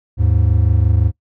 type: tone pair together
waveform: triangle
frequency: 77.78 / 103.6 Hz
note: D#2 / G#2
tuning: 0 / -4 cents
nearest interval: perfect fourth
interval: 496 cents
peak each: -12 dBFS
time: 0.17-1.12 s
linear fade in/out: 50 ms
effects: noise-tail reverb RT60 0.1 s tail -19 dB re dry